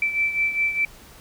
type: beating tone pair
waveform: sine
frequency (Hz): 2327 / 2331.9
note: D7 / D7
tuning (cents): -17 / -13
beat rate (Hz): 4.9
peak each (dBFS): -21 / -27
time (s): 0.02-0.85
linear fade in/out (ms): 2
effects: pink hiss -47 dBFS RMS until 1.2 s